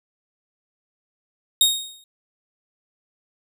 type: tone with exponential decay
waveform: sawtooth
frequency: 3729 Hz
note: A#7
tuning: in tune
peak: -8 dBFS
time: 1.61-2.04 s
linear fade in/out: 2 ms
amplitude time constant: 92 ms
effects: none